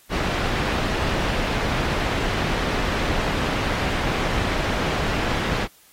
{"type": "low-pass noise", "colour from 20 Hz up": "pink", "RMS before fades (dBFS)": -24, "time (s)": [0.09, 5.68], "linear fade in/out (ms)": 50, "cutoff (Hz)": 3300, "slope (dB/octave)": 12, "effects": ["white hiss -54 dBFS RMS until 5.92 s", "AAC 48 kbps"]}